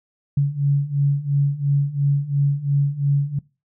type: beating tone pair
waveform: sine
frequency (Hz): 140 / 142.9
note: C#3 / D3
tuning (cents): +18 / -47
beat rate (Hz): 2.9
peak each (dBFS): -21 / -18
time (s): 0.37-3.39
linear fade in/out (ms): 5
effects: noise-tail reverb RT60 0.3 s tail -23 dB re dry